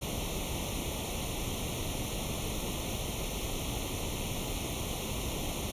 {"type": "noise with comb filter", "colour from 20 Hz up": "pink", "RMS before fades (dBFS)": -35, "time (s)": [0.01, 5.72], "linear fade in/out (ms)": 20, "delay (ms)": 0.31, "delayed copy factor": 0.9, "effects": ["resampled to 32000 Hz"]}